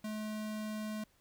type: tone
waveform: square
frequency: 214.5 Hz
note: A3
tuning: 44 cents flat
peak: -38 dBFS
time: 0.04-1.04 s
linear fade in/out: 5 ms
effects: pink hiss -70 dBFS RMS until 1.2 s